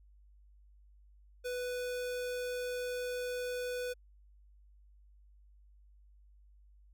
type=tone; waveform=square; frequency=495.3 Hz; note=B4; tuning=5 cents sharp; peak=-36 dBFS; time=1.44-3.94 s; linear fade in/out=20 ms; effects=added 50 Hz sine -58 dBFS peak until 6.93 s